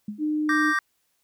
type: tone with exponential decay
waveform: sine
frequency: 209.2 Hz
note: G#3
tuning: 13 cents sharp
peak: -26 dBFS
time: 0.08-0.3 s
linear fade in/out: 5 ms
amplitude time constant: 47 ms
type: tone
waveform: sine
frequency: 304 Hz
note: D#4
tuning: 40 cents flat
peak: -22 dBFS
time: 0.18-0.74 s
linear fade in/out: 50 ms
type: chord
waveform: triangle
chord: G minor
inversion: second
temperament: equal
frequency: 1174.7 / 1568 / 1864.7 Hz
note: D6 / G6 / Bb6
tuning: 0 / 0 / 0 cents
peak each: -24 / -23 / -24 dBFS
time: 0.49-0.79 s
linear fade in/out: 2 ms
effects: white hiss -71 dBFS RMS until 1.23 s